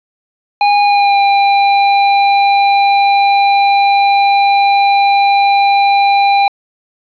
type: tone with pitch glide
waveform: square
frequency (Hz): 818 to 799.3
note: G#5 to G5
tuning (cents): -26 to +33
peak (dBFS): -8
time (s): 0.61-6.48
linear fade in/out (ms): 2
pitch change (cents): -41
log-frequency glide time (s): 0.83-1.18
effects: resampled to 11025 Hz + 7-bit